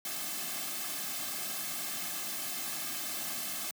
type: noise with comb filter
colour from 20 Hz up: white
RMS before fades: -37 dBFS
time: 0.05-3.71 s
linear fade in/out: 2 ms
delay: 2.1 ms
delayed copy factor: -0.85
effects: high-pass 150 Hz 12 dB/octave